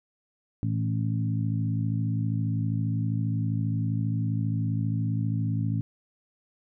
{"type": "harmonic tone with a mistuned harmonic", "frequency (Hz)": 55, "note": "A1", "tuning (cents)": 0, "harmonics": [2, 3, 4, 5], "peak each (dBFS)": [-26, -31, -34, -35], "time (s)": [0.63, 5.81], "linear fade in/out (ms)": 0, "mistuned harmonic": 2, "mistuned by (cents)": 37, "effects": []}